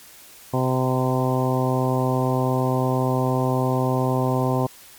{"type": "harmonic tone with a mistuned harmonic", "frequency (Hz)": 128.7, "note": "C3", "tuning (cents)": -28, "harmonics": [1, 2, 3, 4, 5, 6, 7, 8], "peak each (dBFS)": [-22, -25, -27, -28, -29, -30, -30, -31], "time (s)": [0.53, 4.67], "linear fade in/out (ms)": 10, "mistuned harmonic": 7, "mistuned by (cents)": 21, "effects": ["white hiss -46 dBFS RMS until 4.98 s", "MP3 96 kbps"]}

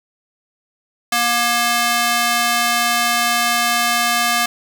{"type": "tone with high-pass filter", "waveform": "square", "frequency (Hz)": 237.8, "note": "A#3", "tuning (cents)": 35, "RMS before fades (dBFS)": -17, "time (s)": [1.12, 4.46], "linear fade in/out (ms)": 5, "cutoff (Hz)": 1000, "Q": 0.69, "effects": []}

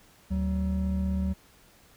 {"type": "tone pair together", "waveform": "triangle", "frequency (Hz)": [75.12, 189.3], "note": ["D2", "F#3"], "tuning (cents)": [40, 40], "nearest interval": "octave + major third", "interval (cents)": 1600, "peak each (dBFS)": -26, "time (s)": [0.3, 1.34], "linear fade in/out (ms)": 20, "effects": ["pink hiss -58 dBFS RMS until 1.96 s"]}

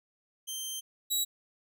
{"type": "tone pair in turn", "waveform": "15% pulse", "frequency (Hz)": [3136, 3877], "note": ["G7", "B7"], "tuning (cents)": [0, -33], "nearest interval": "major third", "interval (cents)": 367, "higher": "second", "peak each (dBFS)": [-28, -20], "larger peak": "second", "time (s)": [[0.47, 0.81], [1.1, 1.25]], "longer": "first", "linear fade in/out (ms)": 20, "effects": []}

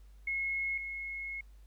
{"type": "tone pair in turn", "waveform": "sine", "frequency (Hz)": [2171, 2171], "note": ["C#7", "C#7"], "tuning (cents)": [-37, -37], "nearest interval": "unison", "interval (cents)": 0, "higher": "neither", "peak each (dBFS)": [-31, -37], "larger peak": "first", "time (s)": [[0.27, 0.78], [0.78, 1.41]], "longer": "second", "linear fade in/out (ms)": 5, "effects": ["added 50 Hz sine -52 dBFS peak until 1.66 s", "pink hiss -71 dBFS RMS until 1.66 s"]}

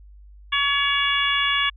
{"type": "harmonic tone", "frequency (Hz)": 565, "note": "C#5", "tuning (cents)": 33, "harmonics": [2, 3, 4, 5, 6], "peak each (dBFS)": [-25, -25, -25, -25, -25], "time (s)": [0.52, 1.7], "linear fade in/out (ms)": 10, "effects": ["added 50 Hz sine -43 dBFS peak until 1.76 s"]}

